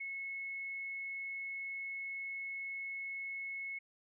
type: tone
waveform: sine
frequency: 2189 Hz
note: C#7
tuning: 22 cents flat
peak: -39 dBFS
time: 0-3.79 s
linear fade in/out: 10 ms
effects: none